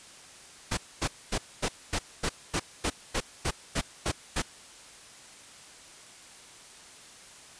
pink noise bursts, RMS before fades -28 dBFS, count 13, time 0.71-4.422 s, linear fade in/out 10 ms, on 64 ms, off 240 ms, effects white hiss -50 dBFS RMS until 7.59 s + resampled to 22050 Hz

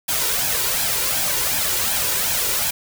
white noise with flanger, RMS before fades -21 dBFS, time 0.08-2.71 s, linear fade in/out 10 ms, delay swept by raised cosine 1.2 to 2.15 ms, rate 2.7 Hz, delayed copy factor +0.6, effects none

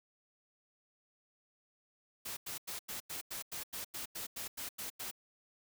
white noise bursts, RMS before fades -42 dBFS, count 14, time 2.25-5.113 s, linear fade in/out 10 ms, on 120 ms, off 91 ms, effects none

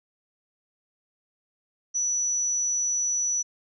sine tone, 5920 Hz, F#8, in tune, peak -23 dBFS, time 1.94-3.43 s, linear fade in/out 20 ms, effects none

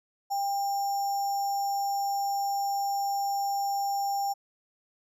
sine tone with sample-and-hold, 797 Hz, G5, 28 cents sharp, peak -26 dBFS, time 0.3-4.34 s, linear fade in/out 20 ms, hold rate 6300 Hz, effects resampled to 32000 Hz

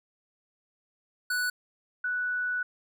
square / sine tone pair in turn, 1480 / 1480 Hz, F#6 / F#6, 0 / 0 cents, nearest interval unison, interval 0 cents, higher neither, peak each -27 dBFS, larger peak neither, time 1.3-1.5 / 2.04-2.63 s, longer second, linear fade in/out 5 ms, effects none

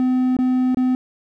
triangle tone with dropouts, 254.7 Hz, C4, 46 cents flat, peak -13 dBFS, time 0-0.95 s, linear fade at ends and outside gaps 1 ms, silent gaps 0.367-0.388 / 0.746-0.771 s, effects none

